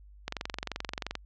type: click train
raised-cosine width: 0.2 ms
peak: -15 dBFS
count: 21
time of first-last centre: 0.28-1.153 s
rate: 22.9 Hz
effects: added 50 Hz sine -50 dBFS peak until 1.25 s + low-pass 5000 Hz 12 dB/octave